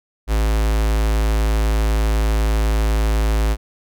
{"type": "tone with notch filter", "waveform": "square", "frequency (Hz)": 54, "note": "A1", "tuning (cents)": -32, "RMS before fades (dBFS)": -17, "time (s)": [0.27, 3.57], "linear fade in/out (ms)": 50, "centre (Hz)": 190, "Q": 1.7, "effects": []}